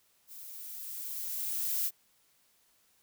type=noise with level ramp; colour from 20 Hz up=violet; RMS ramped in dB=-48 to -30 dBFS; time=0.27-1.91 s; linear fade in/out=50 ms; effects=white hiss -69 dBFS RMS until 3.02 s